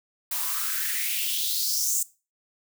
blue noise with high-pass filter sweep, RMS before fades -27 dBFS, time 0.31-2.03 s, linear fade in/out 5 ms, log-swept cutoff 850 to 7500 Hz, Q 4.6, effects noise-tail reverb RT60 0.3 s tail -19 dB re dry

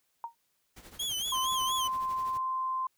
sine tone with exponential decay, 930 Hz, A#5, 4 cents flat, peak -30 dBFS, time 0.24-0.35 s, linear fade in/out 1 ms, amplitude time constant 22 ms
pink noise with tremolo, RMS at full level -48 dBFS, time 0.76-2.38 s, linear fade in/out 10 ms, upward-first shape triangle, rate 12 Hz, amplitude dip 75%
sawtooth tone with vibrato, 3200 Hz, G7, 35 cents sharp, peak -28 dBFS, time 0.99-1.88 s, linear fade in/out 10 ms, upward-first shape sine, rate 4.3 Hz, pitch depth 110 cents each way
sine tone, 1041 Hz, C6, 9 cents flat, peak -29 dBFS, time 1.32-2.87 s, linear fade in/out 5 ms
effects white hiss -75 dBFS RMS until 2.97 s

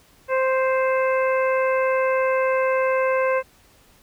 harmonic tone, 523.3 Hz, C5, in tune, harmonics 1 / 2 / 3 / 4 / 5, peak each -19 / -25 / -29 / -31 / -33 dBFS, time 0.28-3.43 s, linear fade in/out 50 ms, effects pink hiss -55 dBFS RMS until 4.02 s

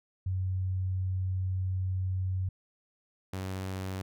sine / sawtooth tone pair in turn, 93.3 / 94.6 Hz, F#2 / F#2, +15 / +39 cents, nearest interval unison, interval 24 cents, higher second, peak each -28 / -30 dBFS, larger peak first, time 0.26-2.49 / 3.33-4.02 s, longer first, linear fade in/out 5 ms, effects none

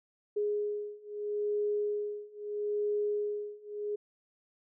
sine beating tone pair, 415.3 / 416.07 Hz, G#4 / G#4, 0 / +3 cents, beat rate 0.77 Hz, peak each -34 / -33 dBFS, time 0.36-3.96 s, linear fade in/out 10 ms, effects none

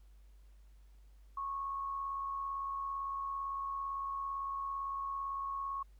sine tone with amplitude modulation, 1100 Hz, C#6, 14 cents flat, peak -34 dBFS, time 1.37-5.83 s, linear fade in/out 5 ms, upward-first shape sine, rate 77.8 Hz, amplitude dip 40%, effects added 50 Hz sine -56 dBFS peak until 5.99 s + pink hiss -75 dBFS RMS until 5.99 s

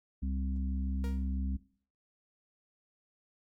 harmonic tone, 66.1 Hz, C2, 18 cents sharp, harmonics 1 / 3 / 4, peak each -32 / -39 / -43 dBFS, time 0.22-1.57 s, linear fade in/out 10 ms
sawtooth tone with exponential decay, 470 Hz, A#4, 14 cents sharp, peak -38 dBFS, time 1.04-1.33 s, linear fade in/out 0 ms, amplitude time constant 61 ms
effects noise-tail reverb RT60 0.5 s tail -19 dB re dry + Opus 48 kbps

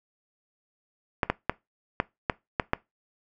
clicks, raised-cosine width 0.5 ms, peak -7 dBFS, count 7, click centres 1.232 / 1.3 / 1.496 / 2.001 / 2.298 / 2.598 / 2.734 s, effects noise-tail reverb RT60 0.2 s tail -21 dB re dry

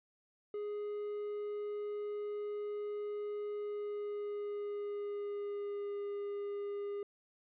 triangle tone with pitch glide, 415.3 to 406.3 Hz, G#4 to G#4, 0 to -38 cents, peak -35 dBFS, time 0.54-7.03 s, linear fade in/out 2 ms, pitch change -38 cents, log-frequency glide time 3.54-5.98 s, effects resampled to 8000 Hz

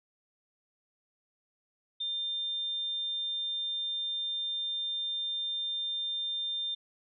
sine tone, 3600 Hz, A7, 39 cents sharp, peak -31 dBFS, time 2-6.75 s, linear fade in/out 10 ms, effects none

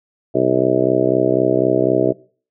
harmonic tone, 64 Hz, C2, 38 cents flat, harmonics 2 / 3 / 4 / 5 / 6 / 7 / 8 / 9 / 10, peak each -26 / -29 / -25 / -19 / -18 / -20 / -27 / -23 / -20 dBFS, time 0.34-2.13 s, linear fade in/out 20 ms, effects noise-tail reverb RT60 0.4 s tail -19 dB re dry

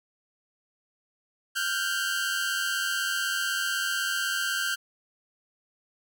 sawtooth tone cluster, 1396 / 1492 / 1572 Hz, F6 / F#6 / G6, -1 / +14 / +4 cents, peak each -29 / -30 / -25 dBFS, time 1.55-4.76 s, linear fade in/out 20 ms, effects none

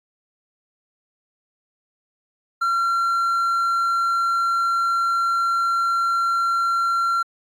triangle tone, 1368 Hz, F6, 36 cents flat, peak -16 dBFS, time 2.61-7.23 s, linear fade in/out 10 ms, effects AAC 64 kbps

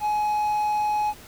triangle tone with quantisation, 842 Hz, G#5, 24 cents sharp, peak -19 dBFS, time 0-1.14 s, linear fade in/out 50 ms, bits 8, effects pink hiss -46 dBFS RMS until 1.27 s

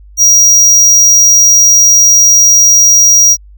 square tone, 5740 Hz, F8, 47 cents sharp, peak -3 dBFS, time 0.17-3.37 s, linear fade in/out 50 ms, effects added 50 Hz sine -33 dBFS peak until 3.57 s

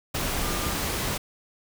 sine tone in noise, 1203 Hz, D6, 41 cents sharp, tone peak -37 dBFS, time 0.42-0.73 s, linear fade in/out 10 ms, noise pink, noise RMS -28 dBFS, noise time 0.14-1.18 s, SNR -12 dB, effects none

